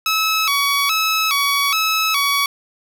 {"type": "tone with vibrato", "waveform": "15% pulse", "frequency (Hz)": 1209, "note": "D6", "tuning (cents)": 50, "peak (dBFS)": -9, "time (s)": [0.06, 2.46], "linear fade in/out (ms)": 2, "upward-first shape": "square", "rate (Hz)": 1.2, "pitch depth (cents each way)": 120, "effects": []}